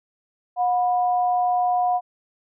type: tone pair together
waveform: sine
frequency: 722.7 / 987.8 Hz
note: F#5 / B5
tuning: -41 / 0 cents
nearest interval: perfect fourth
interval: 541 cents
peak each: -18 / -29 dBFS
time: 0.56-2.01 s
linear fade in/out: 50 ms
effects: none